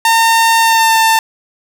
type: tone with pitch glide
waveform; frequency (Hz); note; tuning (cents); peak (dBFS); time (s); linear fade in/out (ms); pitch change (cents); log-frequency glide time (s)
sawtooth; 910 to 894.9; A#5 to A5; -42 to +29; -4; 0.05-1.19; 2; -29; 0.6-0.98
effects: none